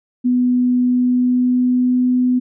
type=tone with pitch glide; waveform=sine; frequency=248.3 to 250.6 Hz; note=B3 to B3; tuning=+9 to +25 cents; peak=-12 dBFS; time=0.24-2.4 s; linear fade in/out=20 ms; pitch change=+16 cents; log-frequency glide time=0.83-2.1 s; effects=none